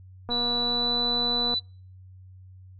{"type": "click train", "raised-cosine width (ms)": 1, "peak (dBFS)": -21, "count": 301, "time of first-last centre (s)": [0.29, 1.54], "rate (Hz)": 240}
{"type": "tone with pitch glide", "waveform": "sine", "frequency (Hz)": [3951, 3978], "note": ["B7", "B7"], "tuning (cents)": [0, 12], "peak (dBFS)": -24, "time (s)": [0.3, 1.6], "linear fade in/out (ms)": 20, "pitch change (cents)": 12, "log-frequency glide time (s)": [0.6, 0.96]}
{"effects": ["noise-tail reverb RT60 0.4 s tail -24 dB re dry", "added 93 Hz sine -45 dBFS peak until 2.79 s"]}